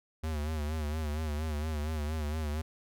square tone with vibrato, 76.5 Hz, D#2, 29 cents flat, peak -32 dBFS, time 0.23-2.62 s, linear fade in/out 10 ms, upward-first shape sine, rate 4.3 Hz, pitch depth 73 cents each way, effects none

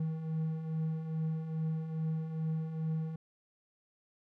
triangle beating tone pair, 157.3 / 159.7 Hz, D#3 / D#3, +19 / +45 cents, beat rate 2.4 Hz, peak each -39 / -31 dBFS, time 0-3.16 s, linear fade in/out 5 ms, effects none

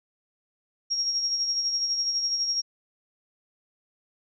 sine tone with tremolo, 5588 Hz, F8, in tune, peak -22 dBFS, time 0.9-2.62 s, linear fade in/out 20 ms, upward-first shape sine, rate 12 Hz, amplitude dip 45%, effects none

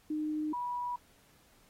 sine tone pair in turn, 306 / 975.4 Hz, D#4 / B5, -29 / -22 cents, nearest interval octave + minor sixth, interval 2007 cents, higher second, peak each -31 / -33 dBFS, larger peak first, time 0.1-0.53 / 0.53-0.96 s, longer neither, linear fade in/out 5 ms, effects pink hiss -65 dBFS RMS until 1.69 s + AAC 48 kbps

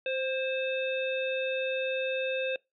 harmonic tone with a mistuned harmonic, 523.3 Hz, C5, in tune, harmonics 1 / 3 / 5 / 7, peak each -30 / -40 / -34 / -41 dBFS, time 0.06-2.56 s, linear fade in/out 2 ms, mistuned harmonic 3, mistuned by +30 cents, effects noise-tail reverb RT60 0.2 s tail -23 dB re dry

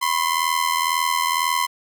sawtooth ring-modulated tone, 1032 Hz, C6, 24 cents flat, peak -12 dBFS, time 0.01-1.67 s, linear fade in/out 20 ms, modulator 41 Hz, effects none

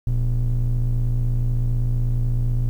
triangle ring-modulated tone, 73.4 Hz, D2, in tune, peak -12 dBFS, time 0.07-2.69 s, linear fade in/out 0 ms, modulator 45.4 Hz, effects tanh soft clip ceiling -8 dBFS + 9-bit

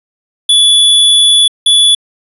square tone pair in turn, 3435 / 3435 Hz, A7 / A7, -42 / -42 cents, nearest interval unison, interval 0 cents, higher neither, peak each -5 dBFS, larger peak neither, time 0.49-1.48 / 1.66-1.95 s, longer first, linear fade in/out 5 ms, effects resampled to 32000 Hz

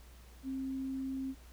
sine tone, 265.9 Hz, C4, 28 cents sharp, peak -35 dBFS, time 0.43-1.35 s, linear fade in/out 50 ms, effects added 60 Hz sine -53 dBFS peak until 1.52 s + pink hiss -61 dBFS RMS until 1.52 s

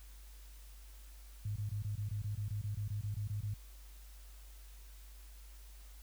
sine tone bursts, 103.83 Hz, G#2, in tune, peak -35 dBFS, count 16, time 1.45-3.54 s, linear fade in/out 5 ms, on 110 ms, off 22 ms, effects added 50 Hz sine -51 dBFS peak until 6.02 s + white hiss -62 dBFS RMS until 6.02 s

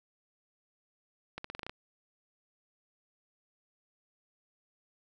accelerating click train, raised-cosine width 0.3 ms, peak -23 dBFS, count 8, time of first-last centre 1.38-1.695 s, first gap 64 ms, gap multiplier 0.88, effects none

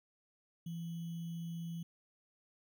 sine tone with sample-and-hold, 167.4 Hz, E3, 27 cents sharp, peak -39 dBFS, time 0.66-1.83 s, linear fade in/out 5 ms, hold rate 3150 Hz, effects none

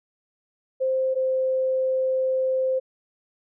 sine tone pair in turn, 523.3 / 521.4 Hz, C5 / C5, 0 / -6 cents, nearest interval unison, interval 6 cents, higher first, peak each -20 dBFS, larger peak neither, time 0.8-1.15 / 1.15-2.8 s, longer second, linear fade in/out 20 ms, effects none

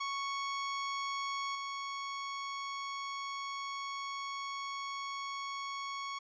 sawtooth tone with level steps, 1108.7 Hz, C#6, in tune, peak -31 / -34 dBFS, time 0-6.19 s, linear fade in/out 10 ms, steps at 1.55 s, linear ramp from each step 2 ms, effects resampled to 16000 Hz

